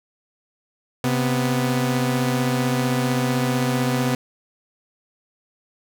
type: tone pair together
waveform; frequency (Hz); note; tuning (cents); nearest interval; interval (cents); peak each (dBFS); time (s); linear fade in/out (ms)
sawtooth; 131.28 / 246.9; C3 / B3; +6 / 0; major seventh; 1094; -18; 1.04-4.15; 2
effects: none